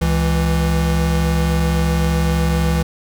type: tone pair together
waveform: square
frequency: 69.51 / 164.81 Hz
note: C#2 / E3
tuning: +5 / 0 cents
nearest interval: octave + minor third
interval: 1495 cents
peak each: -18 dBFS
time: 0.01-2.83 s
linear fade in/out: 10 ms
effects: none